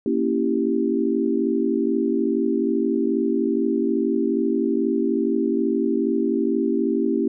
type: chord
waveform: sine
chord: A# diminished seventh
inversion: none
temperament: equal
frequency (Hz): 233.1 / 277.2 / 329.6 / 392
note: A#3 / C#4 / E4 / G4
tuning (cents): 0 / 0 / 0 / 0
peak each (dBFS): -24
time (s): 0.06-7.28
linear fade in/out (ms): 2
effects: none